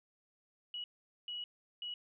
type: tone bursts at uneven times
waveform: sine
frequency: 2921 Hz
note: F#7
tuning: 23 cents flat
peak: -39 dBFS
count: 3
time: 0.74-0.84 / 1.28-1.44 / 1.82-1.94 s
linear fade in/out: 2 ms
effects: none